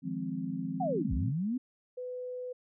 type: chord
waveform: sine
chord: F minor seventh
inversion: third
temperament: equal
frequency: 155.56 / 174.61 / 207.7 / 261.6 Hz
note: Eb3 / F3 / Ab3 / C4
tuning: 0 / 0 / 0 / 0 cents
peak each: -41 / -37 / -40 / -36 dBFS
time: 0.02-1.33 s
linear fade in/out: 50 ms
type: linear two-way sweep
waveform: sine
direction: down then up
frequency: 785 to 51.3 to 263.7 Hz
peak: -29 dBFS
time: 0.8-1.58 s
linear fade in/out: 10 ms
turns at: 1.13 s
type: tone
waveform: sine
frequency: 500 Hz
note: B4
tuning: 21 cents sharp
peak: -36 dBFS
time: 1.97-2.53 s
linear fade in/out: 10 ms
effects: none